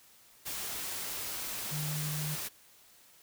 sine tone in noise, 151.1 Hz, D3, 50 cents sharp, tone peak -34 dBFS, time 1.71-2.36 s, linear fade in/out 20 ms, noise white, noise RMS -38 dBFS, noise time 0.45-2.49 s, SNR +1 dB, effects white hiss -60 dBFS RMS until 3.22 s

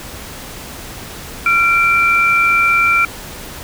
sine tone pair together, 1372.6 / 2349 Hz, F6 / D7, -30 / 0 cents, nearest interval major sixth, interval 930 cents, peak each -13 / -12 dBFS, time 1.46-3.05 s, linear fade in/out 2 ms, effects pink hiss -31 dBFS RMS until 3.63 s

